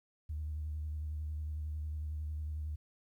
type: tone with vibrato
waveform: sine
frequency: 76.3 Hz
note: D#2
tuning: 33 cents flat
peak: -35 dBFS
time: 0.29-2.76 s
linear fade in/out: 10 ms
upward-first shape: sine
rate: 11 Hz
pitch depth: 33 cents each way
effects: tanh soft clip ceiling -31 dBFS + 12-bit